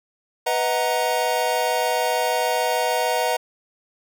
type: chord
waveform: square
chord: B major seventh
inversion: none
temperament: equal with one note detuned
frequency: 493.9 / 633.5 / 740 / 932.3 Hz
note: B4 / D#5 / F#5 / A#5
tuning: 0 / +31 / 0 / 0 cents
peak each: -26 dBFS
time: 0.46-3.37 s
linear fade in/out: 10 ms
effects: none